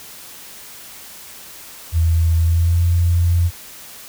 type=tone with pitch glide; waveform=sine; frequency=82.41 to 86.21 Hz; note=E2 to F2; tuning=0 to -22 cents; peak=-12 dBFS; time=1.92-3.51 s; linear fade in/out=50 ms; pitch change=+78 cents; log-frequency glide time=2.4-2.85 s; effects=white hiss -38 dBFS RMS until 4.08 s